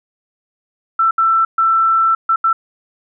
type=tone bursts at uneven times; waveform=sine; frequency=1334 Hz; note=E6; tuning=20 cents sharp; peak=-10 dBFS; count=5; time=0.99-1.11 / 1.18-1.45 / 1.58-2.15 / 2.29-2.36 / 2.44-2.53 s; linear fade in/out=5 ms; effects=none